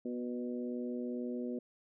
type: harmonic tone with a mistuned harmonic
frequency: 122.2 Hz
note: B2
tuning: 18 cents flat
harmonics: 2 / 3 / 4 / 5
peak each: -37 / -42 / -44 / -50 dBFS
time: 0.05-1.59 s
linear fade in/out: 5 ms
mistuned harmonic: 4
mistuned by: +15 cents
effects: none